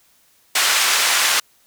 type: band-pass noise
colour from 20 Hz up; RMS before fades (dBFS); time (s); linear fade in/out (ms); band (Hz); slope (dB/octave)
pink; -17; 0.55-1.4; 5; 1300 to 10000; 12
effects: white hiss -57 dBFS RMS until 1.66 s